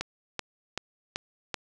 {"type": "click train", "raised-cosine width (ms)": 0.2, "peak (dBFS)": -13, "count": 5, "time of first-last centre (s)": [0.01, 1.543], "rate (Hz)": 2.61, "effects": []}